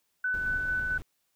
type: tone with tremolo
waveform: sine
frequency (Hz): 1500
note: F#6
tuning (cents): +23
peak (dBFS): -26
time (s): 0.24-0.98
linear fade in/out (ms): 5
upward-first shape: square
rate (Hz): 4.5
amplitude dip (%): 25
type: noise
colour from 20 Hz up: brown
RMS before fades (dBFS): -40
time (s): 0.34-1.02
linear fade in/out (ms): 0
effects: white hiss -75 dBFS RMS until 1.35 s